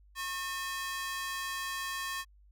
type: ring-modulated tone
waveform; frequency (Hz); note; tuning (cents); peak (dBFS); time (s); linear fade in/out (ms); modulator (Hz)
sawtooth; 1448; F#6; -38; -28; 0.15-2.25; 50; 359
effects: added 50 Hz sine -57 dBFS peak until 2.51 s